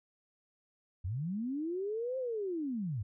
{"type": "linear two-way sweep", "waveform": "sine", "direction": "up then down", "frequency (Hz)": [79.5, 530, 90.9], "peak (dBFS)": -33, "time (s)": [1.04, 3.03], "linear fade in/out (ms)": 10, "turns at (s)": 2.18, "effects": []}